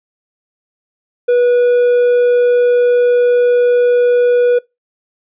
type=tone; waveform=triangle; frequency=487.4 Hz; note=B4; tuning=23 cents flat; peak=-6 dBFS; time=1.28-4.59 s; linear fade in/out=10 ms; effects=noise-tail reverb RT60 0.2 s tail -22 dB re dry + resampled to 8000 Hz